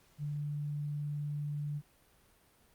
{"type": "tone", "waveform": "sine", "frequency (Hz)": 146.83, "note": "D3", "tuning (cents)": 0, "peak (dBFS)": -34, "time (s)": [0.18, 1.82], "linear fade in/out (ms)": 50, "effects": ["pink hiss -66 dBFS RMS until 2.74 s", "Opus 48 kbps"]}